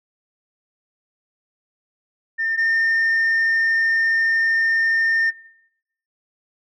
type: tone pair in turn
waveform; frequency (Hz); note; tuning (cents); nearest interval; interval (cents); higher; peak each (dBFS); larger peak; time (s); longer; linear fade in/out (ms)
sine; 1805 / 1813.8; A6 / A#6; +44 / -48; unison; 8; second; -19 / -14; second; 2.38-2.57 / 2.57-5.31; second; 20
effects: noise-tail reverb RT60 0.8 s tail -20 dB re dry + tanh soft clip ceiling -14 dBFS